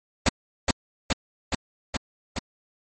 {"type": "noise with echo", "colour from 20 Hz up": "pink", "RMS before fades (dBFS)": -18, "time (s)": [0.26, 0.29], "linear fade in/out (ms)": 5, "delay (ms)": 420, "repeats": 5, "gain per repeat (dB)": -2, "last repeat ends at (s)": 2.39, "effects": ["MP3 32 kbps"]}